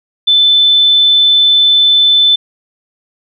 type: tone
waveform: sine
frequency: 3520 Hz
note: A7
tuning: in tune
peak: -5 dBFS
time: 0.27-2.36 s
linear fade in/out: 10 ms
effects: none